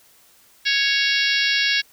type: harmonic tone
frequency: 554.4 Hz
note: C#5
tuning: in tune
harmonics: 3 / 4 / 5 / 6 / 7 / 8 / 9 / 10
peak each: -23 / -24 / -25 / -26 / -26 / -27 / -28 / -28 dBFS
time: 0.65-1.82 s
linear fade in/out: 20 ms
effects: white hiss -54 dBFS RMS until 1.92 s